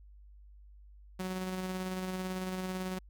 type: tone with tremolo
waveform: sawtooth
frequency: 185.6 Hz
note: F#3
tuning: 6 cents sharp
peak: -30 dBFS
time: 1.19-2.99 s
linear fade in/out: 10 ms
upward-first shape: square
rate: 18 Hz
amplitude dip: 25%
effects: added 50 Hz sine -52 dBFS peak until 3.09 s